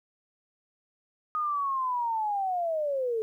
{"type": "linear sweep", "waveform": "sine", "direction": "down", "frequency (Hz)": [1244.5, 430], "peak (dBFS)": -26, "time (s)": [1.35, 3.22], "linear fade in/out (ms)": 0, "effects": ["11-bit"]}